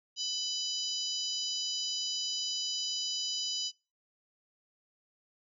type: harmonic tone with a mistuned harmonic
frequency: 987.8 Hz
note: B5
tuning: in tune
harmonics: 3 / 4 / 5 / 6 / 7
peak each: -37 / -41 / -35 / -41 / -42 dBFS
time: 0.16-3.72 s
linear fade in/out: 50 ms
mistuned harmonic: 3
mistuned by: +18 cents
effects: noise-tail reverb RT60 0.3 s tail -24 dB re dry